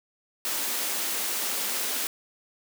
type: high-pass noise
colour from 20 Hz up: white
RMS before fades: -29 dBFS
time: 0.45-2.07 s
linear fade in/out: 0 ms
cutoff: 210 Hz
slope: 48 dB/octave
effects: none